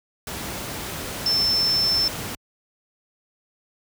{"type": "tone in noise", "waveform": "sine", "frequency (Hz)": 5310, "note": "E8", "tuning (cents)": 12, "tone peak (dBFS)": -18, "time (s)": [1.26, 2.08], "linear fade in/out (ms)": 2, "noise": "pink", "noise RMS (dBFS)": -31, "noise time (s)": [0.27, 2.35], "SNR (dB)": 10, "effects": ["high-pass 60 Hz 12 dB/octave"]}